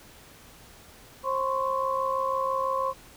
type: tone cluster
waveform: sine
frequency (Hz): 532 / 1032 / 1098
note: C5 / C6 / C#6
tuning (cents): +29 / -24 / -17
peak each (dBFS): -29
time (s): 1.23-2.94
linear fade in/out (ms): 50
effects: pink hiss -51 dBFS RMS until 3.16 s